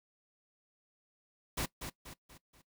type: noise with echo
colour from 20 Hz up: pink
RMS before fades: -35 dBFS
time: 1.57-1.66 s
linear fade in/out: 10 ms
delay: 240 ms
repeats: 4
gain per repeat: -7 dB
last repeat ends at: 2.62 s
effects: noise-tail reverb RT60 0.1 s tail -19 dB re dry